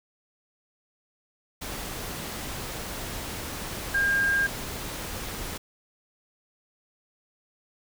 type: tone in noise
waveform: sine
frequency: 1608 Hz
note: G6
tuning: 44 cents sharp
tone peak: -21 dBFS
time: 3.94-4.47 s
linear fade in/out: 10 ms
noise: pink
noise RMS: -35 dBFS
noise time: 1.61-5.58 s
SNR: +11 dB
effects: none